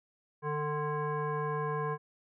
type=tone with frequency modulation; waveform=sine; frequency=447.1 Hz; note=A4; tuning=28 cents sharp; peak=-30 dBFS; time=0.42-1.98 s; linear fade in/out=50 ms; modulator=598 Hz; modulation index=1.4; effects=none